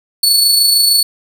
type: tone with amplitude modulation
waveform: sawtooth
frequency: 4435 Hz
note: C#8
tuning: in tune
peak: -4 dBFS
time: 0.23-1.03 s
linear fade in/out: 5 ms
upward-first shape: sine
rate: 26.5 Hz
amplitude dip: 35%
effects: none